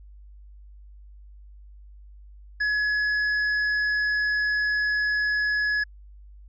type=tone with tanh clipping; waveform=sine; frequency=1692 Hz; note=G#6; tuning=32 cents sharp; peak=-23 dBFS; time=2.6-5.84 s; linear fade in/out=10 ms; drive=8 dB; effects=added 50 Hz sine -44 dBFS peak until 6.48 s + resampled to 16000 Hz